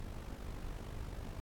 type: noise with amplitude modulation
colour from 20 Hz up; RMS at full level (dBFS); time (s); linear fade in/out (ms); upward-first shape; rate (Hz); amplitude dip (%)
brown; -41; 0-1.4; 0; sine; 49.8; 60
effects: AAC 64 kbps